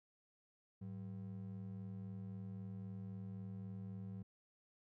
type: ring-modulated tone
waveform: triangle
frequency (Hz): 146.83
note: D3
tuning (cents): 0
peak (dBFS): -40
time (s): 0.81-4.23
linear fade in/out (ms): 10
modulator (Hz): 41.9
effects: none